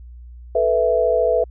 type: chord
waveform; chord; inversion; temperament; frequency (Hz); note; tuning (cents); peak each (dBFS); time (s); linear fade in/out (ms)
sine; A suspended second; none; equal; 440 / 493.9 / 659.3; A4 / B4 / E5; 0 / 0 / 0; -21 / -18 / -18; 0.55-1.44; 5
effects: added 60 Hz sine -36 dBFS peak until 1.5 s